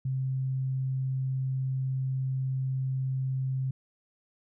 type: tone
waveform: sine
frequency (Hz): 131.8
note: C3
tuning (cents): +13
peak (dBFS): -27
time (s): 0.05-3.71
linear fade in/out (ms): 5
effects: none